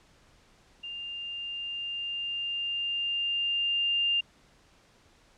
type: tone with level ramp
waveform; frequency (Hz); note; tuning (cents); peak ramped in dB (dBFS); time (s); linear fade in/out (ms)
sine; 2800; F7; +4; -36 to -23; 0.83-4.21; 10
effects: pink hiss -61 dBFS RMS until 5.37 s + low-pass 7000 Hz 12 dB/octave